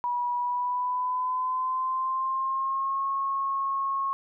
sine tone with pitch glide, 972 to 1091 Hz, B5 to C#6, -28 to -28 cents, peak -25 dBFS, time 0.04-4.13 s, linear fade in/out 0 ms, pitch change +200 cents, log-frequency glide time 0.34-3.07 s, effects none

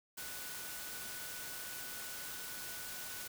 sine tone in noise, 1480 Hz, F#6, in tune, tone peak -52 dBFS, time 0.17-3.28 s, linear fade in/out 10 ms, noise white, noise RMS -45 dBFS, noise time 0.17-3.28 s, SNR -10 dB, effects none

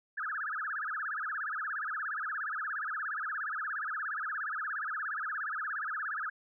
sine tone with vibrato, 1468 Hz, F#6, 14 cents flat, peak -33 dBFS, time 0.17-6.3 s, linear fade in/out 10 ms, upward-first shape sine, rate 17 Hz, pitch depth 300 cents each way, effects none

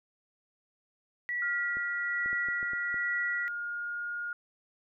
sine tone with tremolo, 1943 Hz, B6, 29 cents flat, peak -29 dBFS, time 1.29-3.48 s, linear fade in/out 0 ms, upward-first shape sine, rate 1.2 Hz, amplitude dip 35%
sine tone with pitch glide, 1412 to 1425.9 Hz, F6 to F6, +19 to +36 cents, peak -33 dBFS, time 1.42-4.33 s, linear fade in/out 2 ms, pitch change +17 cents, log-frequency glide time 2.29-4.18 s
clicks, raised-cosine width 2 ms, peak -34 dBFS, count 7, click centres 1.77 / 2.26 / 2.33 / 2.486 / 2.629 / 2.734 / 2.943 s
effects none

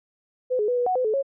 sine tone with pitch steps, 506 / 420.5 / 492.2 / 488.4 / 738 / 507 / 433 / 549 Hz, B4 / G#4 / B4 / B4 / F#5 / B4 / A4 / C#5, +42 / +22 / -6 / -19 / -5 / +45 / -28 / -17 cents, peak -20 dBFS, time 0.5-1.228 s, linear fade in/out 20 ms, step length 91 ms, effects none

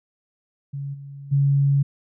sine tone with level steps, 140 Hz, C#3, 18 cents sharp, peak -27 / -35 / -15 dBFS, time 0.73-1.83 s, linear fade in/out 10 ms, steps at 0.93 / 1.31 s, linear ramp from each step 20 ms, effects none

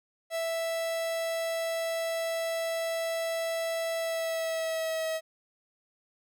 45% pulse tone with pitch glide, 659.3 to 641.3 Hz, E5 to E5, 0 to -48 cents, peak -29 dBFS, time 0.3-5.21 s, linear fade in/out 50 ms, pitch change -48 cents, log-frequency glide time 3.98-5.07 s, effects none

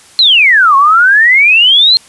sine exponential two-way sweep, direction down then up, 4244 to 1072 to 4244 Hz, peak -3 dBFS, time 0.19-1.97 s, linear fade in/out 0 ms, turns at 0.76 s, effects white hiss -40 dBFS RMS until 2.08 s + resampled to 24000 Hz

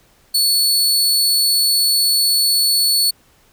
sawtooth tone, 4424 Hz, C#8, 4 cents flat, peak -10 dBFS, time 0.34-3.11 s, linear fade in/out 10 ms, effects pink hiss -54 dBFS RMS until 3.52 s

